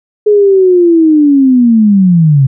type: linear sweep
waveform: sine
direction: down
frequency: 423.9 to 129.7 Hz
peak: -3 dBFS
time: 0.26-2.47 s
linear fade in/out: 10 ms
effects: none